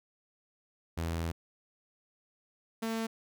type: tone pair in turn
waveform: sawtooth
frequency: 83 / 225.1 Hz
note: E2 / A3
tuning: +12 / +40 cents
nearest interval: octave + perfect fourth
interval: 1728 cents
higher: second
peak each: -28 dBFS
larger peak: neither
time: 0.97-1.32 / 2.82-3.07 s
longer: first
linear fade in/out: 10 ms
effects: none